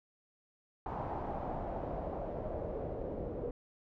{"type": "noise with low-pass filter sweep", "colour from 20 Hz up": "pink", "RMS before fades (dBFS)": -39, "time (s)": [0.86, 3.51], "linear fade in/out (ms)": 2, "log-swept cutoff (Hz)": [880, 480], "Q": 3.1, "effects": []}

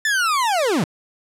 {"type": "linear sweep", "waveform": "40% pulse", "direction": "down", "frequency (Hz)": [1784, 130.81], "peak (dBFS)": -16, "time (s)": [0.05, 0.84], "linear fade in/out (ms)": 2, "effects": ["low-pass 11000 Hz 12 dB/octave"]}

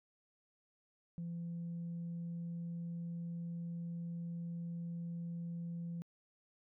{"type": "tone", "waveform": "sine", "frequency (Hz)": 170, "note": "F3", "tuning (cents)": -46, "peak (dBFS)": -38, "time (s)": [1.18, 6.02], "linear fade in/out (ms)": 0, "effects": ["tanh soft clip ceiling -37 dBFS"]}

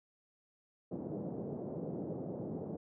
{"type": "band-pass noise", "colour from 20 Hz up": "pink", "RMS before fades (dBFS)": -41, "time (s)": [0.91, 2.77], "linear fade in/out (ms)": 10, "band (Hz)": [140, 560], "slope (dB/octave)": 24, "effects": []}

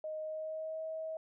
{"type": "tone with pitch glide", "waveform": "sine", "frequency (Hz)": [622.3, 638.3], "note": ["D#5", "D#5"], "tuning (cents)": [0, 44], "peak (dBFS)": -37, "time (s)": [0.04, 1.17], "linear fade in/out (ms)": 2, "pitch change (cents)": 44, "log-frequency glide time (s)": [0.2, 0.83], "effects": []}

